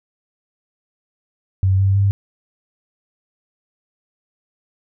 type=tone with pitch steps; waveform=sine; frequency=95.2 / 97.26 / 99.36 Hz; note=F#2 / G2 / G2; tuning=+50 / -13 / +24 cents; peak=-12 dBFS; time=1.63-2.11 s; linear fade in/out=0 ms; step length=160 ms; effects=none